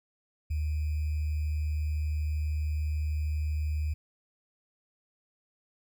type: tone with sample-and-hold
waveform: sine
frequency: 76.1 Hz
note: D#2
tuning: 38 cents flat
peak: -27 dBFS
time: 0.5-3.94 s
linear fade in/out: 10 ms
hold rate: 2450 Hz
effects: none